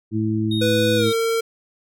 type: harmonic tone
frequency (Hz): 108.9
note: A2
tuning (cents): -17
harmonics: 1 / 2 / 3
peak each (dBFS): -23 / -23 / -23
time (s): 0.11-1.13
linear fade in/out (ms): 50
type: tone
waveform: triangle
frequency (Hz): 3723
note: A#7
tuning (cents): -3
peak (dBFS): -25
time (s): 0.51-1.13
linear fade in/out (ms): 5
type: tone with pitch glide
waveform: square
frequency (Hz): 493.9 to 455.5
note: B4 to A#4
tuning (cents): 0 to -40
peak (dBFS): -19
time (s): 0.61-1.41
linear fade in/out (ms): 10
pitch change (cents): -140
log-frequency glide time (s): 0.96-1.08
effects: none